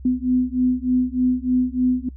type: beating tone pair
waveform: sine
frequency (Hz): 250.7 / 254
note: B3 / B3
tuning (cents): +26 / +49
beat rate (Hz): 3.3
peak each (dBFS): -20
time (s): 0.05-2.09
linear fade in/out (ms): 5
effects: noise-tail reverb RT60 0.1 s tail -21 dB re dry + added 65 Hz sine -35 dBFS peak until 2.16 s